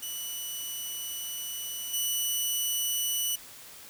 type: tone with level steps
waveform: 10% pulse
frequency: 2960 Hz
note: F#7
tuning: in tune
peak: -26 / -19 dBFS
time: 0.02-3.36 s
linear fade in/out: 10 ms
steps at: 1.93 s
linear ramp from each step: 10 ms
effects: white hiss -48 dBFS RMS until 3.89 s